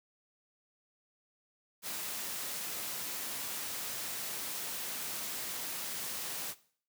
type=high-pass noise; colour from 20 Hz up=white; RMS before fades=-39 dBFS; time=1.82-6.55 s; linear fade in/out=50 ms; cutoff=120 Hz; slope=12 dB/octave; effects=noise-tail reverb RT60 0.5 s tail -18 dB re dry